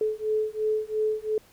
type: beating tone pair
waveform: sine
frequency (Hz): 430 / 432.9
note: A4 / A4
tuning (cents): -40 / -28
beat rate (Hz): 2.9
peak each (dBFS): -27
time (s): 0.01-1.38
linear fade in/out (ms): 2
effects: pink hiss -57 dBFS RMS until 1.52 s